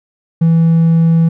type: tone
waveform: triangle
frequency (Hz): 164.81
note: E3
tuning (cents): 0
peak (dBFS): -4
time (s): 0.41-1.29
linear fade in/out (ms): 10
effects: tanh soft clip ceiling -1 dBFS